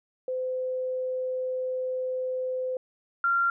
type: tone pair in turn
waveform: sine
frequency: 512 / 1381.2 Hz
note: C5 / F6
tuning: -38 / -20 cents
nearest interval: octave + perfect fourth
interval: 1718 cents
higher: second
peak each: -27 / -21 dBFS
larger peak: second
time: 0.28-2.77 / 3.24-3.5 s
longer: first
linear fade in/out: 2 ms
effects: none